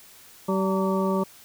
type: harmonic tone with a mistuned harmonic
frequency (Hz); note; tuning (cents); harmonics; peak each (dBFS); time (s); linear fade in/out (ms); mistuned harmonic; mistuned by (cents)
191.8; G3; -37; 1 / 2 / 3 / 5 / 6; -24 / -27 / -29 / -31 / -32; 0.48-1.24; 10; 5; -75
effects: white hiss -50 dBFS RMS until 1.44 s